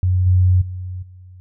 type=tone with level steps; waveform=sine; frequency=91.5 Hz; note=F#2; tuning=19 cents flat; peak=-13 / -10 / -25 / -38 dBFS; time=0.03-1.4 s; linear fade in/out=0 ms; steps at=0.26 / 0.61 / 1.02 s; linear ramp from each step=10 ms; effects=none